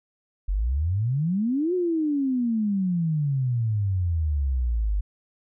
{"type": "exponential two-way sweep", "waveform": "sine", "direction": "up then down", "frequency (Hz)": [43.65, 369.9, 48.6], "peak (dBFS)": -21, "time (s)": [0.48, 5.01], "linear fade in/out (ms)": 10, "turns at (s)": 1.74, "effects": []}